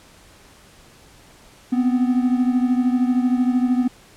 triangle beating tone pair, 247.4 / 260.4 Hz, B3 / C4, +3 / -8 cents, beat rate 13 Hz, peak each -15 / -20 dBFS, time 1.72-3.88 s, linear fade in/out 10 ms, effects pink hiss -49 dBFS RMS until 4.16 s + low-pass 11000 Hz 12 dB/octave

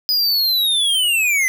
square linear sweep, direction down, 5000 to 2006 Hz, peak -15 dBFS, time 0.09-1.48 s, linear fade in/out 0 ms, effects none

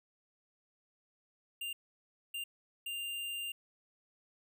square tone bursts at uneven times, 2794 Hz, F7, in tune, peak -38 dBFS, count 3, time 1.61-1.73 / 2.34-2.44 / 2.86-3.52 s, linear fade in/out 5 ms, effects none

